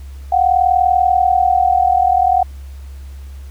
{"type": "tone pair together", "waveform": "sine", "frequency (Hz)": [718.6, 759], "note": ["F5", "F#5"], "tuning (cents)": [49, 44], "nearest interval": "minor second", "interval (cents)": 95, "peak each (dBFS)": -13, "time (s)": [0.32, 2.43], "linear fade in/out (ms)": 5, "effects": ["added 68 Hz sine -29 dBFS peak until 3.5 s", "pink hiss -49 dBFS RMS until 3.5 s"]}